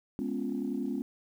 sine chord, C# dominant seventh, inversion second, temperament equal, 207.7 / 246.9 / 277.2 / 349.2 Hz, G#3 / B3 / C#4 / E#4, 0 / 0 / 0 / 0 cents, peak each -36 / -34 / -34 / -39 dBFS, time 0.19-1.02 s, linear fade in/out 0 ms, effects tanh soft clip ceiling -22 dBFS + 10-bit

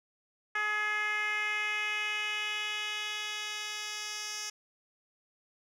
10% pulse tone with band-pass filter sweep, 421.9 Hz, G#4, 27 cents sharp, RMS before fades -34 dBFS, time 0.55-4.5 s, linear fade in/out 5 ms, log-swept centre 1700 to 5200 Hz, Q 2.4, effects none

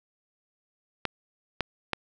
clicks, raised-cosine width 0.3 ms, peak -10 dBFS, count 3, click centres 1.053 / 1.607 / 1.933 s, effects none

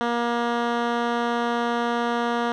10% pulse tone with low-pass filter, 236.9 Hz, A#3, 28 cents sharp, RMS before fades -24 dBFS, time 0.01-2.52 s, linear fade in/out 0 ms, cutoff 3000 Hz, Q 0.65, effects none

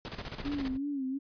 pink noise with tremolo, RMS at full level -39 dBFS, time 0.05-0.68 s, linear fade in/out 0 ms, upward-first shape square, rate 15 Hz, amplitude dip 65%
brown noise, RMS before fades -44 dBFS, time 0.38-0.78 s, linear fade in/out 20 ms
sine tone with vibrato, 274.5 Hz, C#4, 17 cents flat, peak -31 dBFS, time 0.44-1.19 s, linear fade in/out 20 ms, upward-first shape sine, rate 2.8 Hz, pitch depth 96 cents each way
effects resampled to 11025 Hz

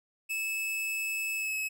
45% pulse tone with pitch glide, 2609 to 2575 Hz, E7 to E7, -18 to -41 cents, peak -30 dBFS, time 0.29-1.69 s, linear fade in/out 20 ms, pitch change -23 cents, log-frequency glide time 1.34-1.58 s, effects none

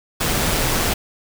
pink noise with amplitude modulation, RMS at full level -18 dBFS, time 0.2-0.94 s, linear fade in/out 10 ms, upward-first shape sine, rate 164 Hz, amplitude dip 35%, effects none

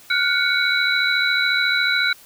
sine tone cluster, 1421 / 1495 / 2238 / 3943 Hz, F6 / F#6 / C#7 / B7, +30 / +17 / +16 / -4 cents, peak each -22 dBFS, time 0.1-2.13 s, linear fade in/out 5 ms, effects white hiss -47 dBFS RMS until 2.25 s

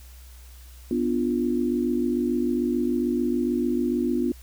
sine chord, B diminished, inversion none, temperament equal, 246.9 / 293.7 / 349.2 Hz, B3 / D4 / F4, 0 / 0 / 0 cents, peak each -24 / -28 / -26 dBFS, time 0.91-4.32 s, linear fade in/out 2 ms, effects added 62 Hz sine -43 dBFS peak until 4.42 s + white hiss -53 dBFS RMS until 4.42 s

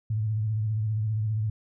sine tone with vibrato, 108.3 Hz, A2, 27 cents flat, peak -24 dBFS, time 0.1-1.5 s, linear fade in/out 5 ms, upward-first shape sine, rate 15 Hz, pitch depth 56 cents each way, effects none

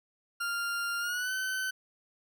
40% pulse tone with pitch glide, 1396.9 to 1523.3 Hz, F6 to F#6, 0 to +50 cents, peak -30 dBFS, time 0.4-1.71 s, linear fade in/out 10 ms, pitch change +150 cents, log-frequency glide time 0.99-1.33 s, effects none

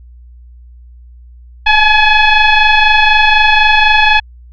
sine tone with frequency modulation, 838 Hz, G#5, 15 cents sharp, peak -5 dBFS, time 1.66-4.2 s, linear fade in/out 10 ms, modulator 850 Hz, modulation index 2.9, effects added 60 Hz sine -34 dBFS peak until 4.52 s

